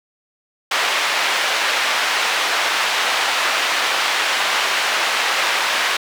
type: band-pass noise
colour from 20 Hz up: white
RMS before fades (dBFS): -19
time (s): 0.71-5.97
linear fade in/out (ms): 5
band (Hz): 680 to 2900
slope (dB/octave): 12
effects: none